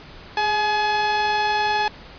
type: tone pair together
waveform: sawtooth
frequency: 414 / 847.8 Hz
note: G#4 / G#5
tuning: -5 / +35 cents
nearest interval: octave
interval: 1240 cents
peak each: -25 / -15 dBFS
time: 0.37-1.88 s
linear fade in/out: 2 ms
effects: pink hiss -42 dBFS RMS until 2.18 s + resampled to 11025 Hz